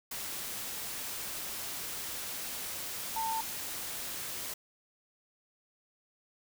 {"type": "tone in noise", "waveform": "sine", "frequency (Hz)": 897, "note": "A5", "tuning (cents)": 33, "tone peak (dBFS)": -31, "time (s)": [3.16, 3.41], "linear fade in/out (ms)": 5, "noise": "white", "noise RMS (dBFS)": -39, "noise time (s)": [0.11, 4.54], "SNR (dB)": 5, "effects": []}